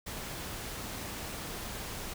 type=noise; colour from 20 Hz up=pink; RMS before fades=-40 dBFS; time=0.06-2.14 s; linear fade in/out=10 ms; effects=none